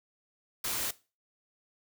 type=noise; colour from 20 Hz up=white; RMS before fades=-33 dBFS; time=0.64-0.91 s; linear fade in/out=5 ms; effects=noise-tail reverb RT60 0.3 s tail -18 dB re dry